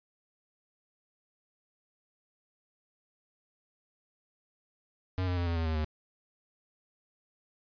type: tone with pitch steps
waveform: square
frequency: 92.5 / 89.76 / 87.11 / 84.53 / 82.03 / 79.6 / 77.25 Hz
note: F#2 / F2 / F2 / E2 / E2 / D#2 / D#2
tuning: 0 / +48 / -4 / +44 / -8 / +40 / -12 cents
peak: -29 dBFS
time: 5.18-5.845 s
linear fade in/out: 0 ms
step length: 95 ms
effects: resampled to 11025 Hz